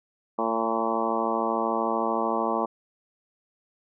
harmonic tone with a mistuned harmonic, 113.3 Hz, A#2, 49 cents flat, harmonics 2 / 3 / 4 / 5 / 6 / 7 / 8 / 9 / 10, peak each -32 / -32 / -32 / -32 / -32 / -32 / -32 / -32 / -32 dBFS, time 0.38-2.66 s, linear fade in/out 10 ms, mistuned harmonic 7, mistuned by +27 cents, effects none

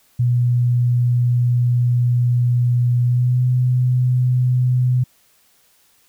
sine tone with pitch glide, 122 to 125.65 Hz, B2 to B2, -21 to +30 cents, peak -13 dBFS, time 0.19-5.04 s, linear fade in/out 10 ms, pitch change +51 cents, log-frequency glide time 3.03-3.43 s, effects white hiss -57 dBFS RMS until 6.08 s

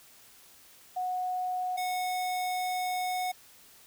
sine / square tone pair in turn, 733 / 733 Hz, F#5 / F#5, -16 / -16 cents, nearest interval unison, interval 0 cents, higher neither, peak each -29 / -30 dBFS, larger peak first, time 0.96-1.77 / 1.77-3.32 s, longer second, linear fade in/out 10 ms, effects white hiss -56 dBFS RMS until 3.86 s

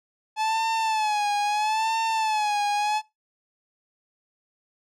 45% pulse tone with vibrato, 860 Hz, A5, 40 cents flat, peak -22 dBFS, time 0.36-3.02 s, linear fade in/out 50 ms, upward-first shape sine, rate 0.76 Hz, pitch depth 79 cents each way, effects noise-tail reverb RT60 0.2 s tail -21 dB re dry + low-pass 7000 Hz 12 dB/octave

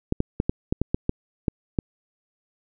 clicks, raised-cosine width 3 ms, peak -8 dBFS, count 10, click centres 0.124 / 0.204 / 0.401 / 0.495 / 0.725 / 0.816 / 0.945 / 1.094 / 1.482 / 1.788 s, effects none

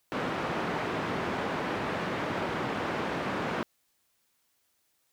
pink band-pass noise, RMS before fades -32 dBFS, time 0.12-3.63 s, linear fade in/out 0 ms, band 190 to 1900 Hz, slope 12 dB/octave, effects white hiss -73 dBFS RMS until 5.12 s

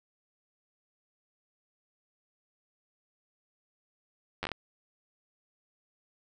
slowing click train, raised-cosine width 0.3 ms, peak -17 dBFS, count 6, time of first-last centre 4.43-4.517 s, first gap 10 ms, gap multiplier 1.28, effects none

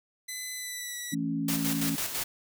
10% pulse tone with pitch glide, 2013 to 1947.8 Hz, B6 to B6, +33 to -24 cents, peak -26 dBFS, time 0.28-1.15 s, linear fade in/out 10 ms, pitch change -57 cents, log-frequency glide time 0.54-0.97 s
sine chord, A major, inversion second, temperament equal, 164.81 / 220 / 277.2 Hz, E3 / A3 / C#4, 0 / 0 / 0 cents, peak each -33 / -34 / -30 dBFS, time 1.12-1.96 s, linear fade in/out 10 ms
white noise with tremolo, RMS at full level -31 dBFS, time 1.48-2.24 s, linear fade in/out 5 ms, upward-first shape square, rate 6 Hz, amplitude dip 50%
effects none

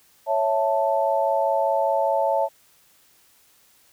sine chord, A major, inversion first, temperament equal, 554.4 / 659.3 / 880 Hz, C#5 / E5 / A5, 0 / 0 / 0 cents, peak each -23 dBFS, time 0.26-2.49 s, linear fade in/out 50 ms, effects white hiss -58 dBFS RMS until 3.92 s

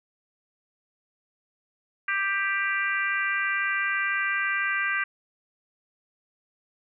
harmonic tone, 394 Hz, G4, 9 cents sharp, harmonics 3 / 4 / 5 / 6 / 7, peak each -32 / -27 / -29 / -32 / -37 dBFS, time 2.08-5.04 s, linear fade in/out 5 ms, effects none

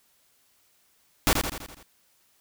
pink noise with echo, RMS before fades -20 dBFS, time 1.27-1.33 s, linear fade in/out 0 ms, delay 83 ms, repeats 6, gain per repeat -5 dB, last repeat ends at 1.828 s, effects white hiss -65 dBFS RMS until 2.4 s

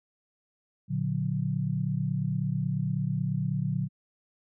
sine chord, Bb augmented, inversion none, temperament just, 116.54 / 145.68 / 182.1 Hz, Bb2 / D3 / F#3, 0 / -14 / -27 cents, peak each -32 / -29 / -31 dBFS, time 0.88-3.89 s, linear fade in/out 50 ms, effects none

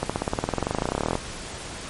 accelerating click train, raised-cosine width 1 ms, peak -9 dBFS, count 29, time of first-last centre 0.03-1.154 s, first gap 66 ms, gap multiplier 0.96, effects pink hiss -36 dBFS RMS until 1.89 s + MP3 48 kbps

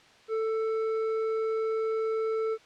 sine tone with hard clipping, 442.7 Hz, A4, 11 cents sharp, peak -28 dBFS, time 0.28-2.58 s, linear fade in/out 50 ms, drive 7 dB, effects white hiss -56 dBFS RMS until 2.65 s + low-pass 4000 Hz 12 dB/octave

